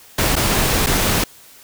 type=noise with dropouts; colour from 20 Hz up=pink; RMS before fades=-17 dBFS; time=0.18-1.24 s; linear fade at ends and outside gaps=5 ms; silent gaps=0.356-0.363 / 0.863-0.868 s; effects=white hiss -45 dBFS RMS until 1.63 s